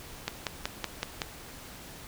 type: click train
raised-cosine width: 0.2 ms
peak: -12 dBFS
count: 6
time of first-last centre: 0.28-1.218 s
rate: 5.33 Hz
effects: pink hiss -46 dBFS RMS until 2.07 s